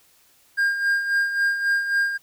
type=tone with tremolo; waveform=triangle; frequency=1609 Hz; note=G6; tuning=45 cents sharp; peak=-15 dBFS; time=0.57-2.18 s; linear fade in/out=20 ms; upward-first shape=sine; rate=3.7 Hz; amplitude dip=60%; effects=white hiss -58 dBFS RMS until 2.22 s